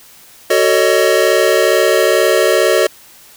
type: chord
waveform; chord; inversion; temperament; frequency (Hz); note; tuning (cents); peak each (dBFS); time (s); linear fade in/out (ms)
square; D# half-diminished seventh; first; just; 373.4 / 448 / 560 / 622.3; F#4 / A4 / C#5 / D#5; +16 / +31 / +18 / 0; -16; 0.5-2.87; 5
effects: white hiss -42 dBFS RMS until 3.36 s